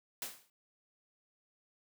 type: noise with exponential decay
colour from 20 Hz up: white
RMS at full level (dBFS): -37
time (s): 0.22-0.5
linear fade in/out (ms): 1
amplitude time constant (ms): 60
effects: high-pass 150 Hz 12 dB/octave